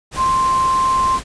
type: tone in noise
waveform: sine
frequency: 1050 Hz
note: C6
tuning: 6 cents sharp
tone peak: -13 dBFS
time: 0.16-1.2 s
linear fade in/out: 50 ms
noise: pink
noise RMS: -28 dBFS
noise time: 0.11-1.24 s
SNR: +12 dB
effects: resampled to 22050 Hz